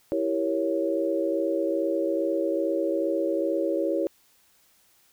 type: chord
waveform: sine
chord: E diminished seventh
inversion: none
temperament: equal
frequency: 329.6 / 392 / 466.2 / 554.4 Hz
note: E4 / G4 / Bb4 / Db5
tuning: 0 / 0 / 0 / 0 cents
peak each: -27 / -30 / -32 / -27 dBFS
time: 0.12-4.07 s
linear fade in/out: 0 ms
effects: white hiss -62 dBFS RMS until 5.12 s